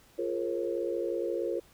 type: chord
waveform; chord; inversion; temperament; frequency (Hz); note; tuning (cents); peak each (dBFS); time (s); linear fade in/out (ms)
sine; Bb minor seventh; second; equal with one note detuned; 349.2 / 415.3 / 466.2 / 541.1; F4 / Ab4 / Bb4 / Db5; 0 / 0 / 0 / -42; -33 / -38 / -34 / -35; 0.18-1.6; 10
effects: pink hiss -60 dBFS RMS until 1.73 s